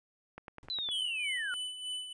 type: click train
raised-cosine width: 0.5 ms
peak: -29 dBFS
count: 6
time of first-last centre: 0.38-0.889 s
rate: 9.83 Hz
type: noise with exponential decay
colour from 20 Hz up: brown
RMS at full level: -46 dBFS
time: 0.63-0.77 s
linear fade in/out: 0 ms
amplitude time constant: 29 ms
type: linear sweep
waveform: sine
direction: down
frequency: 4066 to 1396.9 Hz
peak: -33 dBFS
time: 0.7-1.54 s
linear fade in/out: 0 ms
type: tone with tremolo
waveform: square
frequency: 2996 Hz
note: F#7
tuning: 21 cents sharp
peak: -35 dBFS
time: 0.91-2.13 s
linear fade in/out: 5 ms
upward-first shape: sine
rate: 3.2 Hz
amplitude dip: 60%
effects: resampled to 22050 Hz